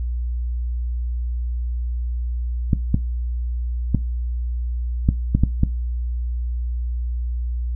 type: clicks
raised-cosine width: 5 ms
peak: -3 dBFS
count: 7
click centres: 2.732 / 2.944 / 3.947 / 5.089 / 5.35 / 5.436 / 5.634 s
effects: noise-tail reverb RT60 0.2 s tail -17 dB re dry + added 60 Hz sine -21 dBFS peak until 7.75 s